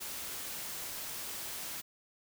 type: noise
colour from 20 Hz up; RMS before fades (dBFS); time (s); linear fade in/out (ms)
white; -41; 0-1.82; 20
effects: none